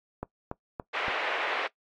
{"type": "click train", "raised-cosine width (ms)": 1, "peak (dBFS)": -19, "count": 4, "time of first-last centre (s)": [0.23, 1.082], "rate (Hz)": 3.52}
{"type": "band-pass noise", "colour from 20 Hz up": "white", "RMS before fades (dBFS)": -31, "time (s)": [0.93, 1.68], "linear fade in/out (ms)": 20, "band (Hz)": [440, 2500], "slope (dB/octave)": 24}
{"effects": ["noise-tail reverb RT60 0.1 s tail -20 dB re dry", "AAC 48 kbps"]}